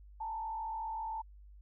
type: tone with frequency modulation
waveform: sine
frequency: 887 Hz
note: A5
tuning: 14 cents sharp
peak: -36 dBFS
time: 0.2-1.22 s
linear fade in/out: 10 ms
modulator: 47.4 Hz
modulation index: 0.62
effects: added 50 Hz sine -52 dBFS peak until 1.61 s